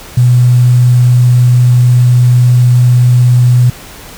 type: tone with quantisation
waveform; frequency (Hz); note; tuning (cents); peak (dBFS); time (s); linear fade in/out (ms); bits
sine; 123.47; B2; 0; -3; 0.17-3.7; 5; 5
effects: pink hiss -31 dBFS RMS until 4.17 s